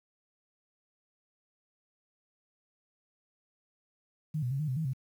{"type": "tone with pitch steps", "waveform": "sine", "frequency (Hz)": [154.5, 123.4, 136.7, 153.2, 128.9, 159.9, 131.9], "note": ["D#3", "B2", "C#3", "D#3", "C3", "D#3", "C3"], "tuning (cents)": [-12, -1, -24, -27, -26, 48, 14], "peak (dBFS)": -29, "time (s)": [4.34, 4.935], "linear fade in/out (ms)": 10, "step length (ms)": 85, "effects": ["10-bit"]}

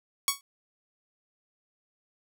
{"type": "tone with exponential decay", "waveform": "5% pulse", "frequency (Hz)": 1116, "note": "C#6", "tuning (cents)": 11, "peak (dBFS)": -7, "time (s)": [0.28, 0.41], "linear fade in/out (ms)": 1, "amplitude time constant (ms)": 27, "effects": []}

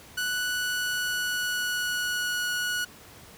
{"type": "tone with pitch glide", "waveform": "sawtooth", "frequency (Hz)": [1480, 1462.2], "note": ["F#6", "F#6"], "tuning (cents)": [0, -21], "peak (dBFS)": -23, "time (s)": [0.17, 2.85], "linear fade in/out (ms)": 10, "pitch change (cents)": -21, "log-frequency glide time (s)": [0.38, 2.42], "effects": ["pink hiss -49 dBFS RMS until 3.37 s", "high-pass 60 Hz 12 dB/octave"]}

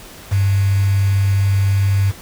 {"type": "tone with quantisation", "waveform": "sine", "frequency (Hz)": 98.3, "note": "G2", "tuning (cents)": 5, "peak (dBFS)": -12, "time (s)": [0.31, 2.12], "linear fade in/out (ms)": 20, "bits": 5, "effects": ["added 50 Hz sine -46 dBFS peak until 2.21 s", "pink hiss -38 dBFS RMS until 2.21 s"]}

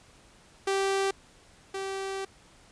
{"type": "tone pair in turn", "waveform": "sawtooth", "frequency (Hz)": [390, 387.8], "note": ["G4", "G4"], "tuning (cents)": [-9, -19], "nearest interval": "unison", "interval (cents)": 10, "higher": "first", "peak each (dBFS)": [-21, -28], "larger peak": "first", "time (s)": [[0.67, 1.11], [1.74, 2.25]], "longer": "second", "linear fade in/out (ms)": 5, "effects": ["pink hiss -57 dBFS RMS until 2.71 s", "resampled to 22050 Hz"]}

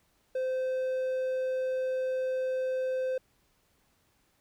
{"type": "tone", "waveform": "triangle", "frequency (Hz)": 517, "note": "C5", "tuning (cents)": -21, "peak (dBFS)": -26, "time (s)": [0.35, 3.18], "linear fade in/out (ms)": 5, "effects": ["pink hiss -70 dBFS RMS until 4.4 s"]}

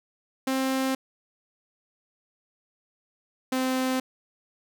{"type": "tone pair in turn", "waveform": "sawtooth", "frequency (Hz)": [264.3, 259], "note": ["C4", "C4"], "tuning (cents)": [18, -17], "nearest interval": "unison", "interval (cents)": 35, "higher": "first", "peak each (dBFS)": -20, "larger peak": "neither", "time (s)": [[0.47, 0.95], [3.52, 4]], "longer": "neither", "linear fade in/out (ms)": 5, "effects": []}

